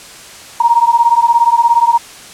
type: beating tone pair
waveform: sine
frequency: 930 / 947 Hz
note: A#5 / A#5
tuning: -4 / +27 cents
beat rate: 17 Hz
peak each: -10 dBFS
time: 0.6-1.98 s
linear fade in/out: 5 ms
effects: white hiss -34 dBFS RMS until 2.33 s + low-pass 9000 Hz 12 dB/octave